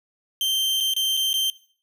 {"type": "tone with dropouts", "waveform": "40% pulse", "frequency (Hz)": 3136, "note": "G7", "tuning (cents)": 0, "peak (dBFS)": -20, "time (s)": [0.41, 1.5], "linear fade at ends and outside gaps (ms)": 1, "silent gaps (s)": [[0.803, 0.807], [0.937, 0.964], [1.169, 1.173], [1.331, 1.34]], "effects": ["noise-tail reverb RT60 0.5 s tail -19 dB re dry"]}